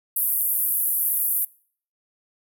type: band-pass noise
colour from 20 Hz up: pink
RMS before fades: -23 dBFS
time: 0.16-1.45 s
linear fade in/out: 5 ms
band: 11000 to 15000 Hz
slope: 48 dB/octave
effects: noise-tail reverb RT60 0.5 s tail -23 dB re dry